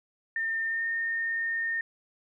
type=tone with pitch glide; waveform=sine; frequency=1809 to 1829 Hz; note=A6 to A#6; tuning=+48 to -33 cents; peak=-27 dBFS; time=0.36-1.81 s; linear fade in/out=2 ms; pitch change=+19 cents; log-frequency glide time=0.67-0.84 s; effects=none